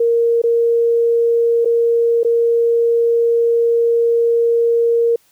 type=tone with dropouts; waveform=sine; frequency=466.2 Hz; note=A#4; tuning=in tune; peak=-11 dBFS; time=0-5.16 s; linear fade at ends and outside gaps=5 ms; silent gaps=0.418-0.437 / 1.648-1.655 / 2.233-2.247 s; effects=white hiss -56 dBFS RMS until 5.31 s